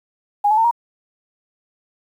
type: tone with pitch steps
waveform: sine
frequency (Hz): 822 / 860.4 / 900.5 / 942.6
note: G#5 / A5 / A5 / A#5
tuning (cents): -18 / -39 / +40 / +19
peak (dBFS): -12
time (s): 0.44-0.712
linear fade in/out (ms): 10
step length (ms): 68
effects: 8-bit